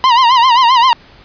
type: tone with vibrato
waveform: 45% pulse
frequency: 987 Hz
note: B5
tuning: 1 cent flat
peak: -6 dBFS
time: 0.04-0.93 s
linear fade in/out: 0 ms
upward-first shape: sine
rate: 7.6 Hz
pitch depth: 120 cents each way
effects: pink hiss -42 dBFS RMS until 1.24 s + resampled to 11025 Hz